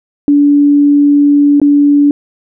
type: tone with dropouts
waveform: sine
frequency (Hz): 288.2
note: D4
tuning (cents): -33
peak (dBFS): -4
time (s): 0.28-2.11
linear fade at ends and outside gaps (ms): 1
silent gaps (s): 1.6-1.616
effects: none